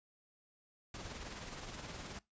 pink noise with tremolo, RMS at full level -45 dBFS, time 0.94-2.19 s, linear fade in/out 2 ms, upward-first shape sine, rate 19 Hz, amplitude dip 40%, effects noise-tail reverb RT60 0.2 s tail -22 dB re dry + resampled to 16000 Hz

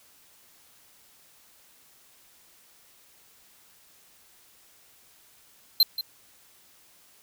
square tone with echo, 4129 Hz, C8, 24 cents flat, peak -15 dBFS, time 5.8-5.83 s, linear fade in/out 2 ms, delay 180 ms, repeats 1, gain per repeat -13 dB, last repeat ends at 6.01 s, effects white hiss -58 dBFS RMS until 7.22 s

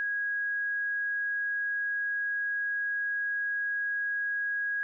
sine tone, 1650 Hz, G#6, 12 cents flat, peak -28 dBFS, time 0-4.83 s, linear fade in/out 0 ms, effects none

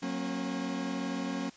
40% pulse chord, F# major, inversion none, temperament equal with one note detuned, 185 / 233.1 / 271.3 Hz, F#3 / A#3 / C#4, 0 / 0 / -37 cents, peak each -37 / -37 / -34 dBFS, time 0.02-1.5 s, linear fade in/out 10 ms, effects white hiss -56 dBFS RMS until 1.56 s + resampled to 16000 Hz

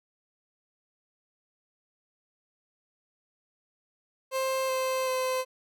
30% pulse tone with pitch steps, 527 / 521.2 / 515.6 Hz, C5 / C5 / C5, +12 / -7 / -26 cents, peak -24 dBFS, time 4.31-5.45 s, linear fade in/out 50 ms, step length 380 ms, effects none

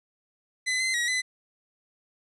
sawtooth tone with pitch steps, 2019 / 2060 / 1908 / 2015 Hz, B6 / C7 / A#6 / B6, +38 / -28 / +40 / +34 cents, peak -21 dBFS, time 0.66-1.22 s, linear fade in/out 20 ms, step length 140 ms, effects resampled to 24000 Hz

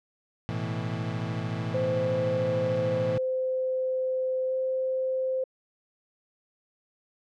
35% pulse chord, A suspended second, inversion none, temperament equal with one note detuned, 110 / 123.47 / 163.39 Hz, A2 / B2 / E3, 0 / 0 / -15 cents, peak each -31 / -33 / -32 dBFS, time 0.49-3.18 s, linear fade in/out 0 ms
sine tone with pitch glide, 517 to 520.6 Hz, C5 to C5, -21 to -9 cents, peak -25 dBFS, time 1.74-5.44 s, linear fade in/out 5 ms, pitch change +12 cents, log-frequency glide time 4.47-4.53 s
effects low-pass 4000 Hz 12 dB/octave

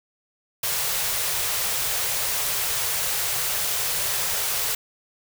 white band-stop noise, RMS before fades -25 dBFS, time 0.63-4.75 s, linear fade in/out 5 ms, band 170 to 390 Hz, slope 48 dB/octave, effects none

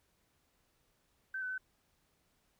sine tone with pitch steps, 1545 / 1507 / 1520 Hz, G6 / F#6 / F#6, -26 / +31 / +46 cents, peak -36 dBFS, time 1.34-1.58 s, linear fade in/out 5 ms, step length 80 ms, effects pink hiss -75 dBFS RMS until 2.59 s

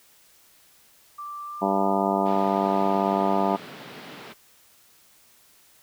sine tone with pitch glide, 1174.7 to 1216.8 Hz, D6 to D#6, 0 to -39 cents, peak -33 dBFS, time 1.18-3.57 s, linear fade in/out 10 ms, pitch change +61 cents, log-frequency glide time 1.44-1.88 s
harmonic tone, 98 Hz, G2, in tune, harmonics 2 / 3 / 4 / 5 / 6 / 7 / 8 / 9 / 10, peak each -27 / -30 / -29 / -35 / -31 / -26 / -32 / -28 / -31 dBFS, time 1.61-3.57 s, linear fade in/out 20 ms
pink band-pass noise, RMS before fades -42 dBFS, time 2.25-4.34 s, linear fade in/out 20 ms, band 150 to 4200 Hz, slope 24 dB/octave
effects white hiss -57 dBFS RMS until 5.82 s

